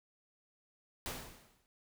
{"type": "noise with exponential decay", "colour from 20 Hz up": "pink", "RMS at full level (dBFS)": -38, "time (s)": [1.06, 1.66], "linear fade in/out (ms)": 0, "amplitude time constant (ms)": 130, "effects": []}